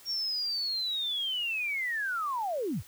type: linear sweep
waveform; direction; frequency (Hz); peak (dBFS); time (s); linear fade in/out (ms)
sine; down; 5588 to 55; -29; 0.05-2.83; 50
effects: white hiss -54 dBFS RMS until 2.87 s